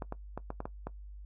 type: clicks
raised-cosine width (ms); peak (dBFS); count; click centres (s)
1; -23; 7; 0.022 / 0.124 / 0.376 / 0.504 / 0.604 / 0.655 / 0.87
effects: noise-tail reverb RT60 0.1 s tail -18 dB re dry + added 50 Hz sine -44 dBFS peak until 1.25 s